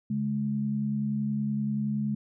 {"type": "tone pair together", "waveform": "sine", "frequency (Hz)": [140.3, 210.9], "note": ["C#3", "G#3"], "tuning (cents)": [21, 27], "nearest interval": "perfect fifth", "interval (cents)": 706, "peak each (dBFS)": [-32, -27], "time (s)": [0.1, 2.15], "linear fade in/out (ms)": 5, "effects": []}